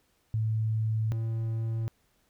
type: tone pair in turn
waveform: sine / triangle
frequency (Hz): 110 / 112.83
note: A2 / A2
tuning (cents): 0 / +44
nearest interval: unison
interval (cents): 44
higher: second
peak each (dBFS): -25 / -26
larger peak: first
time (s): 0.34-1.12 / 1.12-1.88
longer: first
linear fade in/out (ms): 0
effects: pink hiss -70 dBFS RMS until 2.29 s